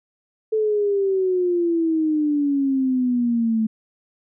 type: exponential sweep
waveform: sine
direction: down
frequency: 440 to 218.1 Hz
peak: -17 dBFS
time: 0.52-3.67 s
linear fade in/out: 10 ms
effects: none